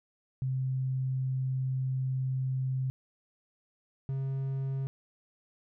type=tone pair in turn; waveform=sine / triangle; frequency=130.81 / 134.88 Hz; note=C3 / C#3; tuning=0 / -47 cents; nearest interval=minor second; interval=53 cents; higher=second; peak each=-28 dBFS; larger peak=neither; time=0.42-2.9 / 4.09-4.87 s; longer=first; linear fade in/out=0 ms; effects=none